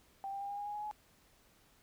sine tone with pitch steps, 785 / 793.2 / 801.5 / 809.9 / 818.3 / 826.9 / 835.5 / 844.3 Hz, G5 / G5 / G5 / G#5 / G#5 / G#5 / G#5 / G#5, +2 / +20 / +38 / -44 / -26 / -8 / +10 / +28 cents, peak -38 dBFS, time 0.24-0.912 s, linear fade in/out 0 ms, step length 84 ms, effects pink hiss -67 dBFS RMS until 1.82 s

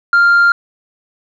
sine tone with tanh clipping, 1396 Hz, F6, 1 cent flat, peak -7 dBFS, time 0.13-0.52 s, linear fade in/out 2 ms, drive 1 dB, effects none

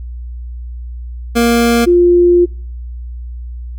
25% pulse / sine tone pair in turn, 234.8 / 350.9 Hz, A#3 / F4, +13 / +8 cents, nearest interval perfect fifth, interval 695 cents, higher second, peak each -5 dBFS, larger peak neither, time 1.35-1.86 / 1.86-2.46 s, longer second, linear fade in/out 20 ms, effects noise-tail reverb RT60 0.5 s tail -26 dB re dry + added 60 Hz sine -23 dBFS peak until 3.78 s

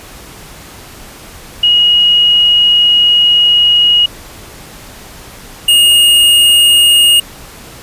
sine / square tone pair in turn, 2889 / 2854 Hz, F#7 / F7, -42 / +37 cents, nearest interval unison, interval 21 cents, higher first, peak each -5 dBFS, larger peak neither, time 1.63-4.06 / 5.68-7.2 s, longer first, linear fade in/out 5 ms, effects pink hiss -33 dBFS RMS until 7.82 s + resampled to 32000 Hz

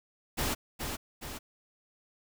pink noise with echo, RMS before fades -31 dBFS, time 0.37-0.55 s, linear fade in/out 20 ms, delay 420 ms, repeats 2, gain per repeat -5 dB, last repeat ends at 1.39 s, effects none

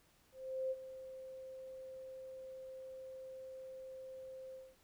sine tone with ADSR envelope, 523.3 Hz, C5, in tune, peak -34 dBFS, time 0.32-4.76 s, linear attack 390 ms, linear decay 38 ms, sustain -13 dB, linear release 220 ms, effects pink hiss -70 dBFS RMS until 4.83 s

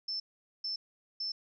sine tone bursts, 5300 Hz, E8, 9 cents sharp, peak -33 dBFS, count 3, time 0.08-1.32 s, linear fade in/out 5 ms, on 120 ms, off 440 ms, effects none

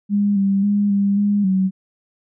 sine tone with pitch steps, 203.6 / 196.5 / 204.2 / 199.8 / 204.3 / 189.2 Hz, G#3 / G3 / G#3 / G3 / G#3 / F#3, -34 / +4 / -29 / +33 / -28 / +39 cents, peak -14 dBFS, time 0.09-1.71 s, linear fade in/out 50 ms, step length 270 ms, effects none

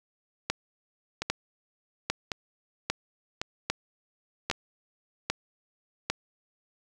two click trains, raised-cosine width 0.2 ms, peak -9 / -13 dBFS, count 8 / 4, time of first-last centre 0.5-6.1 / 1.22-4.513 s, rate 1.25 / 0.911 Hz, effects none

